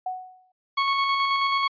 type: tone with exponential decay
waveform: sine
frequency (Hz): 741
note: F#5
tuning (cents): +2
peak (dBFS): -24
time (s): 0.06-0.52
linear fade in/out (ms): 5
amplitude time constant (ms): 100
type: tone with tremolo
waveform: sawtooth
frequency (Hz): 1104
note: C#6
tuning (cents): -7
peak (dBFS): -16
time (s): 0.77-1.68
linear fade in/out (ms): 10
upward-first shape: square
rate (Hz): 9.3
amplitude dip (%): 25
effects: resampled to 11025 Hz